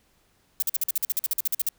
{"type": "noise bursts", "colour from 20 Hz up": "violet", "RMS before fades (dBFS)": -24, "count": 16, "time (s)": [0.6, 1.689], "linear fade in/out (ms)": 2, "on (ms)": 24, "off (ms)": 47, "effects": ["pink hiss -65 dBFS RMS until 1.78 s"]}